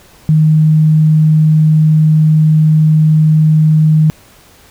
sine tone, 155.56 Hz, D#3, in tune, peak -5 dBFS, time 0.29-4.1 s, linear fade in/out 0 ms, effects pink hiss -43 dBFS RMS until 4.7 s

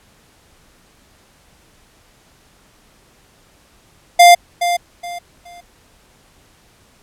square tone with echo, 699 Hz, F5, 1 cent sharp, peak -4 dBFS, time 4.19-4.35 s, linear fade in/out 10 ms, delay 420 ms, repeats 3, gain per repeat -11 dB, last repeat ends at 5.61 s, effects pink hiss -52 dBFS RMS until 7.02 s + low-pass 12000 Hz 12 dB/octave

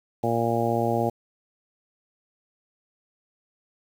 harmonic tone, 116.54 Hz, A#2, in tune, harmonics 1 / 2 / 3 / 4 / 5 / 6 / 7, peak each -29 / -29 / -29 / -29 / -29 / -29 / -29 dBFS, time 0.23-1.1 s, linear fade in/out 10 ms, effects 8-bit

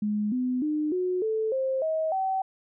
sine tone with pitch steps, 209.6 / 252.2 / 303.3 / 364.9 / 439 / 528.2 / 635.4 / 764.4 Hz, G#3 / B3 / D#4 / F#4 / A4 / C5 / D#5 / G5, +16 / +36 / -44 / -24 / -4 / +16 / +36 / -44 cents, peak -24 dBFS, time 0.02-2.42 s, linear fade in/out 5 ms, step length 300 ms, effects none

